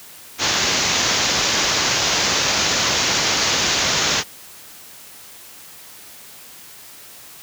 white low-pass noise, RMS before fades -19 dBFS, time 0.38-4.24 s, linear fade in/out 50 ms, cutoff 6900 Hz, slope 96 dB/octave, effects white hiss -41 dBFS RMS until 7.42 s + high-pass 60 Hz 12 dB/octave

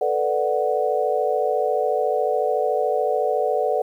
sine chord, B minor seventh, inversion third, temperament equal, 440 / 493.9 / 587.3 / 740 Hz, A4 / B4 / D5 / F#5, 0 / 0 / 0 / 0 cents, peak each -24 dBFS, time 0.01-3.82 s, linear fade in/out 5 ms, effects 9-bit

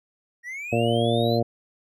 triangle linear sweep, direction up, 1864.7 to 4186 Hz, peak -30 dBFS, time 0.43-1.4 s, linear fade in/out 50 ms
harmonic tone, 116.54 Hz, A#2, in tune, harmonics 1 / 2 / 3 / 4 / 5 / 6, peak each -25 / -26 / -28 / -26 / -26 / -28 dBFS, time 0.72-1.43 s, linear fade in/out 10 ms
effects none

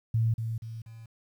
sine tone with echo, 113.2 Hz, A2, 50 cents sharp, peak -22 dBFS, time 0.14-0.34 s, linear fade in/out 5 ms, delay 240 ms, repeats 3, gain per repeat -7 dB, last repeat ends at 1.06 s, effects 10-bit

